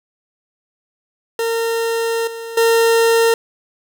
40% pulse tone with level steps, 458.2 Hz, A#4, 30 cents flat, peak -16 / -26 / -10 dBFS, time 1.39-3.34 s, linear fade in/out 2 ms, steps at 2.27 / 2.57 s, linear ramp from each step 5 ms, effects none

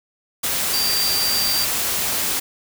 sine tone in noise, 4699 Hz, D8, in tune, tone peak -20 dBFS, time 0.73-1.65 s, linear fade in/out 10 ms, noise white, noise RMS -22 dBFS, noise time 0.43-2.4 s, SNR -1 dB, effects none

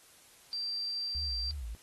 sine tone, 4699 Hz, D8, in tune, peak -33 dBFS, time 0.53-1.51 s, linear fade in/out 0 ms
sine tone with vibrato, 63.8 Hz, C2, 43 cents flat, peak -36 dBFS, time 1.15-1.75 s, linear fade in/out 0 ms, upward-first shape sine, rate 3.2 Hz, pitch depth 270 cents each way
effects white hiss -59 dBFS RMS until 1.82 s + AAC 32 kbps

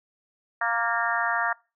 harmonic tone with a mistuned harmonic, 233.1 Hz, A#3, in tune, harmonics 3 / 4 / 5 / 6 / 7 / 8, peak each -30 / -30 / -30 / -30 / -30 / -30 dBFS, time 0.61-1.53 s, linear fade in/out 5 ms, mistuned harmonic 8, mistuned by -29 cents, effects noise-tail reverb RT60 0.3 s tail -24 dB re dry

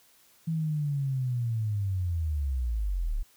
sine linear sweep, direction down, 164.81 to 32.53 Hz, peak -26 dBFS, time 0.47-3.23 s, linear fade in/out 10 ms, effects white hiss -61 dBFS RMS until 3.36 s

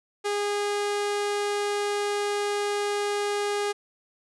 sawtooth tone, 410 Hz, G#4, 22 cents flat, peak -21 dBFS, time 0.24-3.73 s, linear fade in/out 20 ms, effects resampled to 24000 Hz

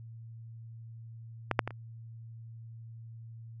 clicks, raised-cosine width 0.5 ms, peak -12 / -7 / -19 / -29 dBFS, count 4, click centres 1.513 / 1.592 / 1.676 / 1.707 s, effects added 114 Hz sine -44 dBFS peak until 3.6 s

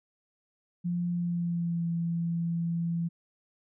sine tone with pitch glide, 174.61 to 168.66 Hz, F3 to E3, 0 to +40 cents, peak -27 dBFS, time 0.84-3.09 s, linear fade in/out 20 ms, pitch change -60 cents, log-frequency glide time 1.11-1.87 s, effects none

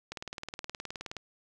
click train, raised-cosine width 0.2 ms, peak -21 dBFS, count 21, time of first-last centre 0.12-1.167 s, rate 19.1 Hz, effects none

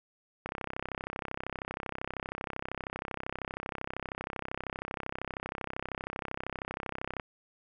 click train, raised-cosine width 0.5 ms, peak -20 dBFS, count 222, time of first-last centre 0.46-7.198 s, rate 32.8 Hz, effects none

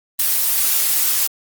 blue noise, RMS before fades -17 dBFS, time 0.19-1.27 s, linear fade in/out 5 ms, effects Opus 24 kbps

